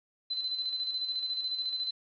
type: tone with tremolo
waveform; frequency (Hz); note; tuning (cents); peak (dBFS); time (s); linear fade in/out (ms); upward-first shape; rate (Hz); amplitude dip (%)
sine; 4045; B7; +41; -29; 0.3-1.91; 10; square; 14; 45
effects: resampled to 11025 Hz + 10-bit